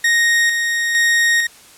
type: tone with tremolo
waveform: 40% pulse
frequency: 1864.7 Hz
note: A#6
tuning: in tune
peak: -11 dBFS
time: 0.04-1.47 s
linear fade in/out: 5 ms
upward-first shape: square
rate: 1.1 Hz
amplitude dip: 40%
effects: white hiss -44 dBFS RMS until 1.77 s + low-pass 11000 Hz 12 dB/octave